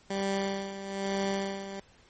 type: tone with tremolo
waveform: 15% pulse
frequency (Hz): 196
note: G3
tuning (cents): 0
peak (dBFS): -21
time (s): 0.1-1.8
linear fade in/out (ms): 5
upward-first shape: sine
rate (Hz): 1.1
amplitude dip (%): 70
effects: pink hiss -60 dBFS RMS until 2.09 s + MP3 32 kbps